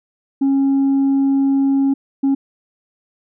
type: tone bursts at uneven times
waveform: sine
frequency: 273.6 Hz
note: C#4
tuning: 23 cents flat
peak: -10 dBFS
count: 2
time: 0.41-1.94 / 2.23-2.35 s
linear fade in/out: 10 ms
effects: tanh soft clip ceiling -11 dBFS